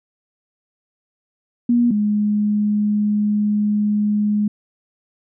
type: tone pair in turn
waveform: sine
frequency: 239.3 / 208.8 Hz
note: A#3 / G#3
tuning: +46 / +10 cents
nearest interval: major second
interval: 236 cents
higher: first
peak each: -12 / -15 dBFS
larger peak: first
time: 1.69-1.91 / 1.91-4.48 s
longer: second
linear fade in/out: 5 ms
effects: none